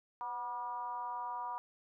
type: tone with frequency modulation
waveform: sine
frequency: 968 Hz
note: B5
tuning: 35 cents flat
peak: -37 dBFS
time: 0.21-1.58 s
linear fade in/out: 0 ms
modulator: 230 Hz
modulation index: 0.79
effects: none